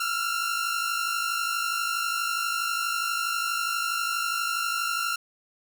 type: tone pair together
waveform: sawtooth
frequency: 1347.7 / 1400 Hz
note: E6 / F6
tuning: +38 / +4 cents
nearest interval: minor second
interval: 66 cents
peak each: -25 dBFS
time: 0-5.16 s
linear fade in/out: 5 ms
effects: none